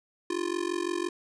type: tone with amplitude modulation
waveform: square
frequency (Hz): 349.2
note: F4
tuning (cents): 0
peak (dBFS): -25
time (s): 0.3-1.09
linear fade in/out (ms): 5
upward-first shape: sine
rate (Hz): 45.9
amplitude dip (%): 95
effects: resampled to 22050 Hz